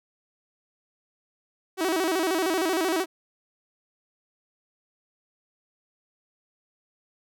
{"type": "tone with vibrato", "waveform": "sawtooth", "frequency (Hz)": 349.2, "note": "F4", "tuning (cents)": 0, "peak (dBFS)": -19, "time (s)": [1.77, 3.06], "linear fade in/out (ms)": 50, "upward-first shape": "square", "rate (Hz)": 13, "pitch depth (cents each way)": 140, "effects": []}